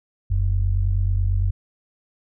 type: tone pair together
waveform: sine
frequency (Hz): 43.89 / 93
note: F1 / F#2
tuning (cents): +9 / +9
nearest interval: octave + minor second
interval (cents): 1300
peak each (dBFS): -20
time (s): 0.3-1.51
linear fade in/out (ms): 10
effects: none